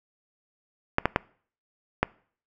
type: clicks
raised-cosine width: 0.5 ms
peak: -5 dBFS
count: 4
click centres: 0.984 / 1.056 / 1.161 / 2.03 s
effects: noise-tail reverb RT60 0.5 s tail -23 dB re dry